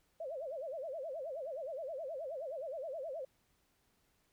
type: tone with vibrato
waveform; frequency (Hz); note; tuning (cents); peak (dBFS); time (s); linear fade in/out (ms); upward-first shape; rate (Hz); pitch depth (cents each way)
sine; 587.3; D5; 0; -39; 0.2-3.25; 5; sine; 9.5; 240
effects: pink hiss -75 dBFS RMS until 4.32 s